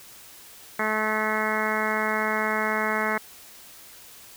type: harmonic tone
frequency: 216.1 Hz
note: A3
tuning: 31 cents flat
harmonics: 1 / 2 / 3 / 4 / 5 / 6 / 7 / 8 / 9 / 10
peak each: -32 / -32 / -32 / -32 / -32 / -32 / -32 / -32 / -32 / -32 dBFS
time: 0.79-3.18 s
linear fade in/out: 5 ms
effects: white hiss -47 dBFS RMS until 4.36 s